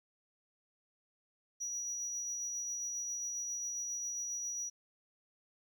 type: tone with tremolo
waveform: sine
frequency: 5820 Hz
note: F#8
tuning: 29 cents flat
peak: -33 dBFS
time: 1.6-4.7 s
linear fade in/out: 20 ms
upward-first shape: sine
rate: 7.4 Hz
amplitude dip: 30%
effects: tanh soft clip ceiling -35 dBFS + 12-bit